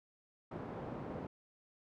pink band-pass noise, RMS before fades -44 dBFS, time 0.51-1.27 s, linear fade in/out 5 ms, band 120 to 840 Hz, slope 12 dB/octave, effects none

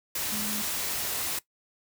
sine tone in noise, 210.9 Hz, G#3, 27 cents sharp, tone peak -35 dBFS, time 0.32-0.62 s, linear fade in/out 5 ms, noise white, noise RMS -31 dBFS, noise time 0.15-1.39 s, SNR -7 dB, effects noise-tail reverb RT60 0.1 s tail -18 dB re dry

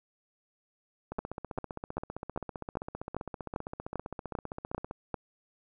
two click trains, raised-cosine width 1 ms, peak -18 / -23 dBFS, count 11 / 59, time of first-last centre 1.19-5.143 / 1.12-4.911 s, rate 2.53 / 15.3 Hz, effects none

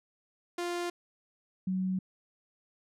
sawtooth / sine tone pair in turn, 349.2 / 186.92 Hz, F4 / F#3, 0 / +18 cents, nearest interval major seventh, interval 1082 cents, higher first, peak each -28 dBFS, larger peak neither, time 0.58-0.9 / 1.67-1.99 s, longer neither, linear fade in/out 5 ms, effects low-pass 10000 Hz 12 dB/octave

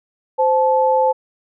sine tone pair together, 519.8 / 869 Hz, C5 / A5, -11 / -22 cents, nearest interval major sixth, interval 889 cents, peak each -15 dBFS, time 0.38-1.13 s, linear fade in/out 20 ms, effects none

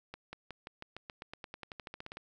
accelerating click train, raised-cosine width 0.3 ms, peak -27 dBFS, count 20, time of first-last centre 0.14-2.171 s, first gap 190 ms, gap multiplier 0.93, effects none

